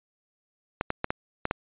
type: clicks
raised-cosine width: 0.5 ms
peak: -11 dBFS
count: 6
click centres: 0.811 / 0.904 / 1.044 / 1.105 / 1.454 / 1.511 s
effects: resampled to 8000 Hz